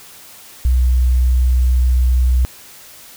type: tone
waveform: sine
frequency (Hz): 62.6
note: B1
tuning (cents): +24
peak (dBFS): -10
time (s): 0.65-2.45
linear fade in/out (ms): 0
effects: white hiss -40 dBFS RMS until 3.16 s